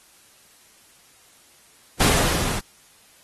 pink noise with level ramp, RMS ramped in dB -17 to -28 dBFS, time 2-2.6 s, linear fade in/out 10 ms, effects white hiss -54 dBFS RMS until 3.23 s + AAC 32 kbps

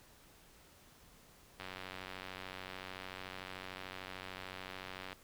click train, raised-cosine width 0.3 ms, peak -28 dBFS, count 331, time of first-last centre 1.6-5.129 s, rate 93.5 Hz, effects pink hiss -62 dBFS RMS until 5.23 s

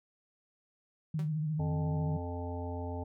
sine tone with vibrato, 154.2 Hz, D#3, 15 cents flat, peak -30 dBFS, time 1.14-2.17 s, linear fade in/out 5 ms, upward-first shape sine, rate 14 Hz, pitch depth 57 cents each way
sawtooth tone with exponential decay, 191.3 Hz, G3, 42 cents flat, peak -37 dBFS, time 1.19-1.33 s, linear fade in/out 2 ms, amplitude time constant 29 ms
harmonic tone, 87.31 Hz, F2, in tune, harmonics 1 / 3 / 5 / 7 / 9 / 10, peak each -37 / -42 / -44 / -45 / -47 / -47 dBFS, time 1.59-3.04 s, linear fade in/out 10 ms
effects none

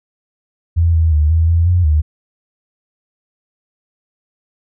sine tone with pitch steps, 83.9 / 81.2 / 75.6 / 81.7 / 83.9 / 88.9 / 76.2 Hz, E2 / E2 / D#2 / E2 / E2 / F2 / D#2, +31 / -26 / -49 / -15 / +31 / +31 / -36 cents, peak -9 dBFS, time 0.76-2.02 s, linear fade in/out 20 ms, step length 180 ms, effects none

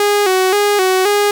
sawtooth tone with vibrato, 392 Hz, G4, in tune, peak -7 dBFS, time 0-1.31 s, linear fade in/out 2 ms, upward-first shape square, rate 1.9 Hz, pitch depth 82 cents each way, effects none

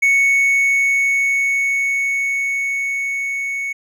triangle tone with level ramp, 2217 Hz, C#7, in tune, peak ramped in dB -9 to -19 dBFS, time 0.02-3.73 s, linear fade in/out 10 ms, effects none

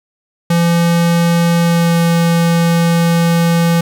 square tone with pitch glide, 170 to 168.73 Hz, F3 to E3, -46 to +41 cents, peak -10 dBFS, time 0.5-3.81 s, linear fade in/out 5 ms, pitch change -13 cents, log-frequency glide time 1.61-1.99 s, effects 7-bit

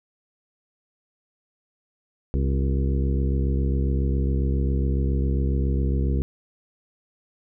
harmonic tone with a mistuned harmonic, 67.3 Hz, C2, 49 cents sharp, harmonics 1 / 2 / 3 / 4 / 5 / 6 / 7, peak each -21 / -27 / -31 / -33 / -35 / -37 / -38 dBFS, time 2.34-6.22 s, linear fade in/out 0 ms, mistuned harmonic 5, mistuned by +58 cents, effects none

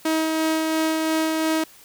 sawtooth tone with tremolo, 318 Hz, D#4, 38 cents sharp, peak -15 dBFS, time 0.05-1.64 s, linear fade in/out 5 ms, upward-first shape sine, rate 2.9 Hz, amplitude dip 25%, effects white hiss -49 dBFS RMS until 1.84 s

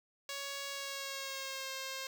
5% pulse tone with pitch glide, 557 to 531.8 Hz, C#5 to C5, +8 to +28 cents, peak -28 dBFS, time 0.29-2.07 s, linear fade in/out 2 ms, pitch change -80 cents, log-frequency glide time 0.7-1.71 s, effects none

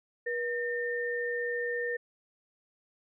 sine tone pair together, 481 / 1814.4 Hz, B4 / A#6, -46 / -47 cents, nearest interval octave + major seventh, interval 2299 cents, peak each -32 / -33 dBFS, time 0.26-1.97 s, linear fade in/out 10 ms, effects none

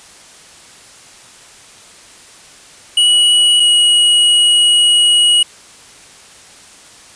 square tone pair in turn, 2926 / 2906 Hz, F#7 / F#7, -20 / -32 cents, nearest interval unison, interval 12 cents, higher first, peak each -8 dBFS, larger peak neither, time 2.97-3.6 / 3.6-5.43 s, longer second, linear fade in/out 5 ms, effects white hiss -40 dBFS RMS until 7.15 s + resampled to 22050 Hz

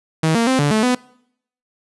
sawtooth tone with pitch steps, 159.5 / 231.2 / 260.9 / 145.2 / 217.2 / 249.8 Hz, D#3 / A#3 / C4 / D3 / A3 / B3, +43 / -14 / -5 / -19 / -22 / +20 cents, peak -10 dBFS, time 0.23-0.95 s, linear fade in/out 5 ms, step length 120 ms, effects noise-tail reverb RT60 0.7 s tail -23 dB re dry + resampled to 24000 Hz

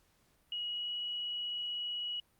sine tone with pitch glide, 2902 to 2919 Hz, F#7 to F#7, -34 to -24 cents, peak -35 dBFS, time 0.52-2.2 s, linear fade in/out 2 ms, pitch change +10 cents, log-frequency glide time 0.65-0.93 s, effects pink hiss -71 dBFS RMS until 2.39 s + Opus 48 kbps

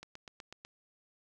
click train, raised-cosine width 0.2 ms, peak -29 dBFS, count 6, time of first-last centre 0.03-0.65 s, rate 8.07 Hz, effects none

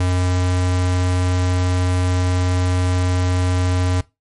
square tone, 90.7 Hz, F#2, 34 cents flat, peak -16 dBFS, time 0-4.01 s, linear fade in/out 5 ms, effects noise-tail reverb RT60 0.2 s tail -18 dB re dry + MP3 48 kbps

